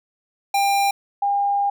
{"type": "tone pair in turn", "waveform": ["square", "sine"], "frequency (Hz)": [797, 805.3], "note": ["G5", "G5"], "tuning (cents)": [28, 46], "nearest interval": "unison", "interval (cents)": 18, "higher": "second", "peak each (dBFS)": -17, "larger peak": "neither", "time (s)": [[0.54, 0.91], [1.22, 1.7]], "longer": "second", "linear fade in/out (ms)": 5, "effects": []}